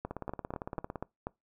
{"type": "two click trains", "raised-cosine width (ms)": 1, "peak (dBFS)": [-21, -23], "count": [6, 16], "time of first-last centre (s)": [[0.05, 1.27], [0.11, 0.957]], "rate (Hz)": [4.1, 17.7], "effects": ["noise-tail reverb RT60 0.2 s tail -24 dB re dry"]}